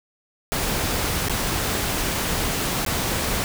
pink noise with dropouts, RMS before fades -24 dBFS, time 0.52-3.44 s, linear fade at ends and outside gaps 0 ms, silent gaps 1.285-1.296 / 2.85-2.863 s, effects none

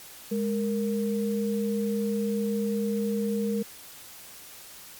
sine tone pair together, 206.8 / 464.3 Hz, G#3 / A#4, -7 / -7 cents, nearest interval octave + major second, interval 1400 cents, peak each -26 / -29 dBFS, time 0.31-3.63 s, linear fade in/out 10 ms, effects white hiss -46 dBFS RMS until 4.99 s + MP3 96 kbps

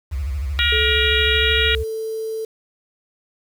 sine tone with vibrato, 69.3 Hz, C#2, in tune, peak -21 dBFS, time 0.11-1.84 s, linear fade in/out 20 ms, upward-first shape sine, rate 13 Hz, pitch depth 210 cents each way
harmonic tone, 474.7 Hz, A#4, 31 cents sharp, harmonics 3 / 4 / 5 / 6 / 7 / 8, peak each -23 / -23 / -23 / -23 / -23 / -23 dBFS, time 0.59-1.75 s, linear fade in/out 0 ms
sine tone with pitch glide, 434.5 to 442.6 Hz, A4 to A4, -22 to +10 cents, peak -23 dBFS, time 0.72-2.45 s, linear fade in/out 5 ms, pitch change +32 cents, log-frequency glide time 1.26-1.54 s
effects 7-bit

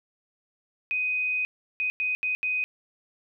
sine tone bursts at uneven times, 2502 Hz, D#7, 9 cents sharp, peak -24 dBFS, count 5, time 0.91-1.45 / 1.8-1.9 / 2-2.15 / 2.23-2.35 / 2.43-2.64 s, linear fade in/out 0 ms, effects none

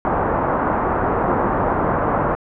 white low-pass noise, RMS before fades -19 dBFS, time 0.05-2.35 s, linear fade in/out 0 ms, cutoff 1200 Hz, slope 24 dB/octave, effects low-pass 2000 Hz 12 dB/octave

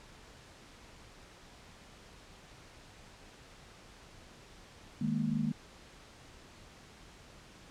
sine chord, D# suspended fourth, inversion none, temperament equal, 155.56 / 207.7 / 233.1 Hz, D#3 / G#3 / A#3, 0 / 0 / 0 cents, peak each -35 / -34 / -33 dBFS, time 5.01-5.52 s, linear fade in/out 5 ms, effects pink hiss -55 dBFS RMS until 7.7 s + low-pass 7000 Hz 12 dB/octave

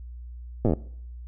slowing click train, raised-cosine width 2 ms, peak -10 dBFS, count 9, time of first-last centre 0.65-0.735 s, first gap 8 ms, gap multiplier 1.08, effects noise-tail reverb RT60 0.6 s tail -21 dB re dry + added 60 Hz sine -37 dBFS peak until 1.27 s

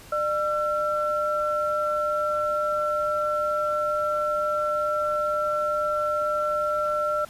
sine tone pair together, 601 / 1351.1 Hz, D5 / E6, +40 / +42 cents, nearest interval octave + major second, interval 1402 cents, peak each -25 dBFS, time 0.12-7.25 s, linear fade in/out 5 ms, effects pink hiss -47 dBFS RMS until 7.29 s + resampled to 32000 Hz

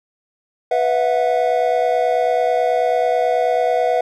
triangle chord, B suspended fourth, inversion none, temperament equal with one note detuned, 493.9 / 659.3 / 728.5 Hz, B4 / E5 / F#5, 0 / 0 / -27 cents, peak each -17 dBFS, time 0.71-4.01 s, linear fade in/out 5 ms, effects none

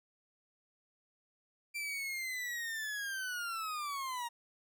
40% pulse linear sweep, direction down, 2360 to 930 Hz, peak -36 dBFS, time 1.74-4.29 s, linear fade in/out 20 ms, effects none

